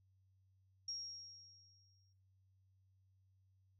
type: tone with exponential decay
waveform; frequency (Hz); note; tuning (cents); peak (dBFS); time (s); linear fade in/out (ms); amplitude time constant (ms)
sine; 5588; F8; 0; -40; 0.88-2.13; 5; 270
effects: noise-tail reverb RT60 0.4 s tail -20 dB re dry + added 95 Hz sine -70 dBFS peak until 3.79 s